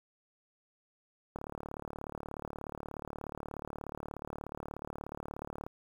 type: click train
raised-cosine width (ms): 1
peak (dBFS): -26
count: 159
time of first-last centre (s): 1.36-5.665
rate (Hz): 36.7
effects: 9-bit